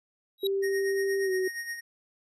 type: tone with exponential growth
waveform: square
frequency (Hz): 3846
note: B7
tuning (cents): -47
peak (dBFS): -26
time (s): 0.38-0.47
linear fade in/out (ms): 2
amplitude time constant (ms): 19
type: tone with pitch glide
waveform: sine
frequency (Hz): 392 to 374.5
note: G4 to F#4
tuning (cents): 0 to +21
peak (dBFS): -25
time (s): 0.43-1.48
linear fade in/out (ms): 5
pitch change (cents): -79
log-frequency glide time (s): 1.24-1.31
type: tone with tremolo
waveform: square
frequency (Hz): 1864.7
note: A#6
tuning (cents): 0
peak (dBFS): -32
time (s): 0.62-1.81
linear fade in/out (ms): 20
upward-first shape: sine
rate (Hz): 8.5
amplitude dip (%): 60
effects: resampled to 32000 Hz